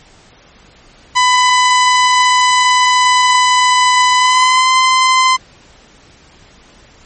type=tone with pitch glide; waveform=sawtooth; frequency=1000 to 1032.9 Hz; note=B5 to C6; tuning=+21 to -23 cents; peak=-4 dBFS; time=1.15-5.37 s; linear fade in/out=20 ms; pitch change=+56 cents; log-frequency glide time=4.16-4.7 s; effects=pink hiss -44 dBFS RMS until 7.05 s + MP3 32 kbps